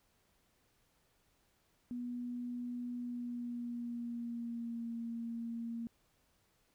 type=tone with pitch glide; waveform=sine; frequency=243.7 to 231.8 Hz; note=B3 to A#3; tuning=-23 to -10 cents; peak=-38 dBFS; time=1.91-5.87 s; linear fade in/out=0 ms; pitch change=-87 cents; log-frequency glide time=2.96-4.92 s; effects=pink hiss -74 dBFS RMS until 6.74 s